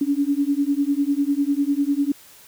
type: beating tone pair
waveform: sine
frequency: 278.7 / 288.7 Hz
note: C#4 / D4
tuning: +9 / -30 cents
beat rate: 10 Hz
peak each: -21 dBFS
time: 0.01-2.12 s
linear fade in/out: 5 ms
effects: white hiss -48 dBFS RMS until 2.47 s